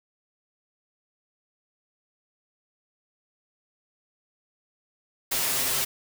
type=noise with comb filter; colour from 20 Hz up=white; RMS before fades=-26 dBFS; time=5.31-5.85 s; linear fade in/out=10 ms; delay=7.5 ms; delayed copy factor=+1; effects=none